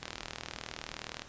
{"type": "click train", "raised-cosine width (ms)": 0.2, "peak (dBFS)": -20, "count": 48, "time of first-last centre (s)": [0.03, 1.22], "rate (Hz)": 39.5, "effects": ["pink hiss -52 dBFS RMS until 1.28 s", "resampled to 16000 Hz"]}